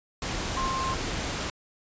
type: tone in noise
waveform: sine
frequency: 1057 Hz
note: C6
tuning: 17 cents sharp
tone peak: -28 dBFS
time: 0.57-0.94 s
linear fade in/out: 2 ms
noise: pink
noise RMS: -31 dBFS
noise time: 0.22-1.5 s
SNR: 0 dB
effects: resampled to 16000 Hz